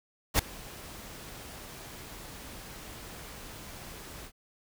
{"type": "noise with ADSR envelope", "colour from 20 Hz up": "pink", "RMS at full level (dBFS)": -21, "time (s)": [0.34, 4.32], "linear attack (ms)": 50, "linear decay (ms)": 4, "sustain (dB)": -24, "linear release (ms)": 69, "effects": []}